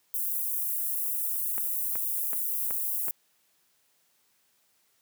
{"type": "high-pass noise", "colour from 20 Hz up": "white", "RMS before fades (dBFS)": -30, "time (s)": [0.14, 3.11], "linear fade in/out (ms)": 2, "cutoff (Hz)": 11000, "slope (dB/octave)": 24}
{"type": "click train", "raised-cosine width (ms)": 0.5, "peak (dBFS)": -24, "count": 5, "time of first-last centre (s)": [1.58, 3.084], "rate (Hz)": 2.66}
{"effects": ["white hiss -69 dBFS RMS until 5.01 s", "high-pass 100 Hz 12 dB/octave"]}